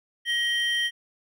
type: tone pair together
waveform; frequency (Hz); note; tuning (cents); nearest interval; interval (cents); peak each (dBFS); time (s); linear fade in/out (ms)
triangle; 1894 / 3141; A#6 / G7; +27 / +3; major sixth; 876; -24; 0.25-0.91; 50
effects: none